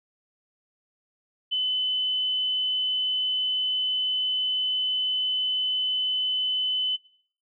sine tone, 3022 Hz, F#7, 36 cents sharp, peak -22 dBFS, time 1.51-6.97 s, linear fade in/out 20 ms, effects noise-tail reverb RT60 0.5 s tail -18 dB re dry

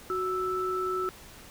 sine tone pair together, 370 / 1318.5 Hz, F#4 / E6, 0 / 0 cents, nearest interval octave + minor seventh, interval 2200 cents, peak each -30 / -30 dBFS, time 0.1-1.09 s, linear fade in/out 0 ms, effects pink hiss -49 dBFS RMS until 1.5 s

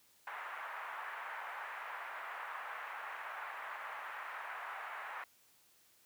pink band-pass noise, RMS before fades -45 dBFS, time 0.27-5.24 s, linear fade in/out 2 ms, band 830 to 2000 Hz, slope 24 dB/octave, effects white hiss -68 dBFS RMS until 6.05 s + high-pass 60 Hz 12 dB/octave

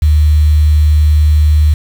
sine tone with quantisation, 75.8 Hz, D#2, 45 cents flat, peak -5 dBFS, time 0.02-1.74 s, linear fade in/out 5 ms, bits 5, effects none

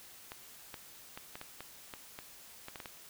clicks, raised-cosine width 0.3 ms, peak -27 dBFS, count 12, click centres 0.319 / 0.742 / 1.175 / 1.355 / 1.414 / 1.606 / 1.938 / 2.189 / 2.684 / 2.758 / 2.802 / 2.858 s, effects white hiss -54 dBFS RMS until 3.09 s

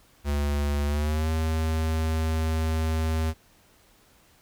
square tone with pitch glide, 72.3 to 79.76 Hz, D2 to D#2, -27 to +43 cents, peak -24 dBFS, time 0.24-3.34 s, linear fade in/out 50 ms, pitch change +170 cents, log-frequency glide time 0.86-1.3 s, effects pink hiss -59 dBFS RMS until 4.41 s

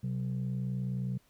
sine tone pair together, 128.77 / 188.4 Hz, C3 / F#3, -27 / +32 cents, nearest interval perfect fifth, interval 659 cents, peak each -31 / -34 dBFS, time 0.03-1.18 s, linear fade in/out 10 ms, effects tanh soft clip ceiling -27 dBFS + pink hiss -68 dBFS RMS until 1.29 s

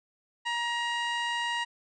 harmonic tone with a mistuned harmonic, 946 Hz, A#5, 25 cents sharp, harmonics 1 / 2 / 3 / 4 / 5 / 6 / 7 / 8 / 9, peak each -32 / -32 / -35 / -43 / -50 / -52 / -53 / -51 / -52 dBFS, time 0.45-1.65 s, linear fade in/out 20 ms, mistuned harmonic 4, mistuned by +36 cents, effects none

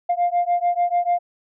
sine beating tone pair, 698.5 / 705.3 Hz, F5 / F5, 0 / +17 cents, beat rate 6.8 Hz, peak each -19 dBFS, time 0.09-1.19 s, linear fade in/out 10 ms, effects tanh soft clip ceiling -13 dBFS

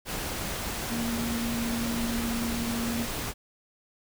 sine tone in noise, 233.1 Hz, A#3, in tune, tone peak -29 dBFS, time 0.88-3.07 s, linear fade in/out 50 ms, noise pink, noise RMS -33 dBFS, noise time 0.05-3.34 s, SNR +1 dB, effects none

